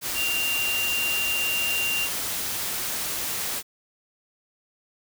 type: tone in noise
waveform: sine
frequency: 2779 Hz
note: F7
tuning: 9 cents flat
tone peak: -24 dBFS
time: 0.14-2.09 s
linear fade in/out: 50 ms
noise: white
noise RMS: -29 dBFS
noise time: 0.01-3.63 s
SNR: +2 dB
effects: none